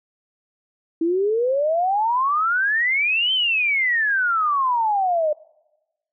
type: exponential two-way sweep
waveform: sine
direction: up then down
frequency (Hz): 321.1 to 3136 to 593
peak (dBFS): -17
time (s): 1.01-5.33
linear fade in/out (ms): 5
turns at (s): 3.33
effects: noise-tail reverb RT60 1.0 s tail -24 dB re dry